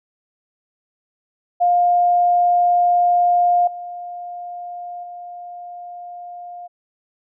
sine tone with level steps, 706 Hz, F5, 19 cents sharp, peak -12 / -28 / -31 dBFS, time 1.6-6.68 s, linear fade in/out 20 ms, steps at 3.67 / 5.03 s, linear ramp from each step 5 ms, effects none

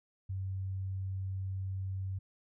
sine tone, 95.4 Hz, G2, 47 cents flat, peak -34 dBFS, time 0.29-2.19 s, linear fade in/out 10 ms, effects none

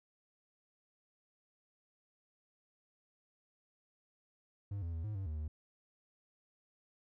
triangle tone with pitch steps, 100.4 / 84.1 / 81.5 / 106.6 / 96.6 / 77.2 / 76.6 Hz, G2 / E2 / E2 / G#2 / G2 / D#2 / D#2, +42 / +35 / -19 / +46 / -25 / -13 / -27 cents, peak -35 dBFS, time 4.71-5.48 s, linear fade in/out 5 ms, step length 110 ms, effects none

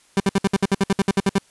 30% pulse tone bursts, 196 Hz, G3, in tune, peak -12 dBFS, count 14, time 0.17-1.384 s, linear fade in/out 2 ms, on 31 ms, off 60 ms, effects white hiss -56 dBFS RMS until 1.5 s + resampled to 24000 Hz

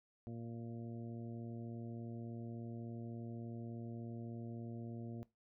harmonic tone with a mistuned harmonic, 116.54 Hz, A#2, in tune, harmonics 1 / 2 / 3 / 4 / 5 / 6, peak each -47 / -47 / -53 / -58 / -60 / -62 dBFS, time 0.27-5.23 s, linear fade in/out 0 ms, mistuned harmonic 6, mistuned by -19 cents, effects noise-tail reverb RT60 0.2 s tail -18 dB re dry

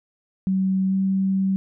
sine tone with pitch glide, 190 to 192.1 Hz, F#3 to G3, +46 to -35 cents, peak -18 dBFS, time 0.47-1.56 s, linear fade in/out 0 ms, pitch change +19 cents, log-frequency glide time 0.88-0.94 s, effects none

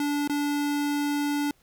square tone with dropouts, 290 Hz, D4, 22 cents flat, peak -25 dBFS, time 0-1.51 s, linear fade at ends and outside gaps 2 ms, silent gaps 0.276-0.296 s, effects pink hiss -64 dBFS RMS until 1.62 s

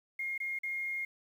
sine tone with dropouts, 2136 Hz, C7, 35 cents sharp, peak -33 dBFS, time 0.19-1.05 s, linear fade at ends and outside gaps 5 ms, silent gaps 0.379-0.401 / 0.589-0.633 s, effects 10-bit

